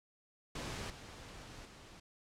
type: noise with level steps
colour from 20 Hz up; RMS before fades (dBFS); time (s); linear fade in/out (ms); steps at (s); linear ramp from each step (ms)
pink; -42 / -51 / -55; 0.55-2; 5; 0.9 / 1.65; 2
effects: low-pass 7000 Hz 12 dB/octave